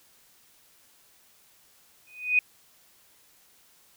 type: tone with exponential growth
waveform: sine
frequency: 2489 Hz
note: D#7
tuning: in tune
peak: -15 dBFS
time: 2.07-2.39 s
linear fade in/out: 2 ms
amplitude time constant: 68 ms
effects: white hiss -60 dBFS RMS until 3.96 s